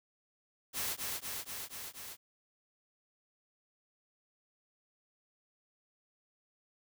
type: noise with echo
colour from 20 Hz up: white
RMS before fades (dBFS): -36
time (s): 0.73-0.97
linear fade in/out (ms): 50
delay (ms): 240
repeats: 5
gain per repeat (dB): -2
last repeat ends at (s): 2.17
effects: none